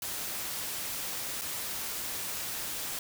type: noise with dropouts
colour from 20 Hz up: white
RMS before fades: -36 dBFS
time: 0.02-2.99 s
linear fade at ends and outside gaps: 2 ms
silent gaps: 1.413-1.418 s
effects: none